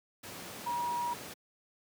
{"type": "tone in noise", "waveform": "sine", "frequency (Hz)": 958, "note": "A#5", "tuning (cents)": 47, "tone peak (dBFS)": -31, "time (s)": [0.66, 1.14], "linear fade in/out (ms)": 10, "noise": "pink", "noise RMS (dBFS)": -44, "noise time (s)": [0.23, 1.34], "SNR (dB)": 10, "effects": ["high-pass 150 Hz 12 dB/octave"]}